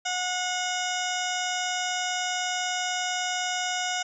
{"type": "harmonic tone with a mistuned harmonic", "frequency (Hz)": 729, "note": "F#5", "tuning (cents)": -26, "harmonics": [1, 2, 3, 4, 5, 7, 8, 9, 10], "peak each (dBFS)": [-31, -33, -36, -34, -37, -39, -38, -39, -38], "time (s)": [0.05, 4.03], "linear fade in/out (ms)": 10, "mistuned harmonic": 3, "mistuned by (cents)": -16, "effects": []}